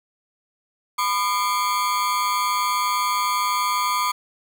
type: ring-modulated tone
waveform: 40% pulse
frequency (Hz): 1108.7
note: C#6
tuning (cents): 0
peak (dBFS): -16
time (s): 0.98-4.12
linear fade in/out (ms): 10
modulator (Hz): 106
effects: 8-bit